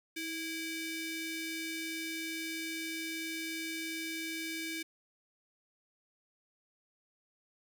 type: ring-modulated tone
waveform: sawtooth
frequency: 1318.5 Hz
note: E6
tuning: in tune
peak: -30 dBFS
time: 0.16-4.83 s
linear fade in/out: 10 ms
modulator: 995 Hz
effects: none